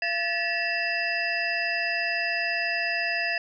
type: tone cluster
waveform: sine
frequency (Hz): 682 / 1738 / 1929 / 2672 / 4944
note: F5 / A6 / B6 / E7 / D#8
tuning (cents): -41 / -22 / -41 / +23 / -12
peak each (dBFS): -32 / -29 / -33 / -29 / -34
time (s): 0.02-3.38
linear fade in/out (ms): 2
effects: none